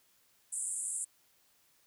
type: band-pass noise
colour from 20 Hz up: white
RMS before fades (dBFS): -37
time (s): 0.52-1.05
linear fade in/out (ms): 10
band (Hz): 7500 to 10000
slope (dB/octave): 96
effects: white hiss -69 dBFS RMS until 1.86 s